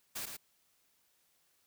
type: noise with echo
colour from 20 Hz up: white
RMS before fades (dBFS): -40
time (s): 0.15-0.26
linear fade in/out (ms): 10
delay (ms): 110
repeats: 1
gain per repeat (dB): -5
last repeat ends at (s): 0.37
effects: white hiss -73 dBFS RMS until 1.66 s